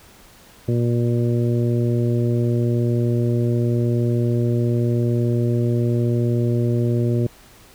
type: harmonic tone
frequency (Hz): 119.1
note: A#2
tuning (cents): +38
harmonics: 1 / 2 / 3 / 4 / 5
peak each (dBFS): -18 / -24 / -24 / -31 / -33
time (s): 0.68-7.27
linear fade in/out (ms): 5
effects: pink hiss -48 dBFS RMS until 7.74 s